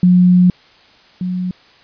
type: tone pair in turn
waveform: sine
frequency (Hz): 180 / 181.88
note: F#3 / F#3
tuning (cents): -47 / -29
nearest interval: unison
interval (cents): 18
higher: second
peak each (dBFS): -6 / -17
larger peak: first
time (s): 0.03-0.5 / 1.21-1.51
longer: first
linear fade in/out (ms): 2
effects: white hiss -47 dBFS RMS until 1.83 s + resampled to 11025 Hz